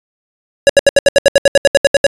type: tone bursts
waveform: square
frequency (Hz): 560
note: C#5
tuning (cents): +18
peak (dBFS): -4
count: 15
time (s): 0.67-2.066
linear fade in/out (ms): 0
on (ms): 24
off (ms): 74
effects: resampled to 24000 Hz